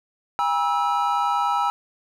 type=tone cluster; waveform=triangle; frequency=811 / 961 / 1309 Hz; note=G#5 / B5 / E6; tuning=-41 / -48 / -13 cents; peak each=-22 dBFS; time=0.39-1.7 s; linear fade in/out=0 ms; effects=none